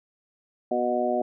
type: harmonic tone with a mistuned harmonic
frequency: 123 Hz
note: B2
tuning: 7 cents flat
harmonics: 2 / 3 / 4 / 5 / 6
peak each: -30 / -29 / -34 / -26 / -28 dBFS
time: 0.71-1.22 s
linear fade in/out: 5 ms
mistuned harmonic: 6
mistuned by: -18 cents
effects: none